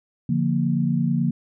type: chord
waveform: sine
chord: Bb major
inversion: first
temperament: just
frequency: 145.68 / 174.81 / 233.1 Hz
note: D3 / F3 / Bb3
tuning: -14 / +2 / 0 cents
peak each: -23 dBFS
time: 0.29-1.31 s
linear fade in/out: 5 ms
effects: none